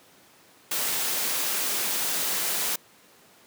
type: noise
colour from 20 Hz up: white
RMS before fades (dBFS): -27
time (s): 0.71-2.76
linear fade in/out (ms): 5
effects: pink hiss -55 dBFS RMS until 3.46 s + high-pass 200 Hz 12 dB/octave